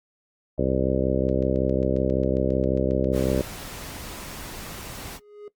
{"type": "harmonic tone", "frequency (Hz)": 65.41, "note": "C2", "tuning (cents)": 0, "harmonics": [1, 2, 3, 4, 5, 6, 7, 8, 9], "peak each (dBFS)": [-29, -29, -29, -29, -29, -29, -29, -29, -29], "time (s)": [0.58, 3.42], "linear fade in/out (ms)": 5}
{"type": "click train", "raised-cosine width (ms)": 0.2, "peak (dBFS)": -31, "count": 20, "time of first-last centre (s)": [1.29, 3.854], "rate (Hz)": 7.41}
{"type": "noise", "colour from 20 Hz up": "pink", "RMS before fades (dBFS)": -37, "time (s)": [3.12, 5.2], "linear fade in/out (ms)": 50}
{"type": "tone with exponential growth", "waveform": "triangle", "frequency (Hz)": 415.3, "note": "G#4", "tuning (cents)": 0, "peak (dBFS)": -33, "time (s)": [4.88, 5.48], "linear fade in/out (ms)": 2, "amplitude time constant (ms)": 130}
{"effects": ["noise-tail reverb RT60 0.1 s tail -18 dB re dry", "Opus 32 kbps"]}